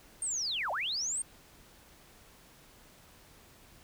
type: linear two-way sweep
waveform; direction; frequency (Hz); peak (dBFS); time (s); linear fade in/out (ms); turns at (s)
sine; down then up; 8870 to 554.4 to 8870; -31; 0.22-1.22; 2; 0.71
effects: pink hiss -58 dBFS RMS until 3.83 s